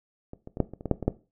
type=clicks; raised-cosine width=2 ms; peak=-25 / -26 / -21 / -8 / -25 / -27 / -17 / -8 / -19 / -8 dBFS; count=10; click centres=0.334 / 0.474 / 0.571 / 0.603 / 0.736 / 0.809 / 0.857 / 0.913 / 1.027 / 1.08 s; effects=noise-tail reverb RT60 0.3 s tail -17 dB re dry